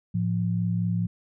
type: tone pair together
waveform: sine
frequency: 110 / 174.61 Hz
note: A2 / F3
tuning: 0 / 0 cents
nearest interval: minor sixth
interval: 800 cents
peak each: -26 / -25 dBFS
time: 0.14-1.07 s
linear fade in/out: 10 ms
effects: none